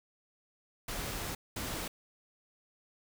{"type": "noise bursts at uneven times", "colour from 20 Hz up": "pink", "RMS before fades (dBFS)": -38, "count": 2, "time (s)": [[0.88, 1.35], [1.56, 1.88]], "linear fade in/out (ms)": 5, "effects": []}